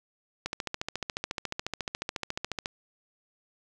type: click train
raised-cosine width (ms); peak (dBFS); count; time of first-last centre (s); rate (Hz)
0.2; -14; 32; 0.46-2.659; 14.1
effects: none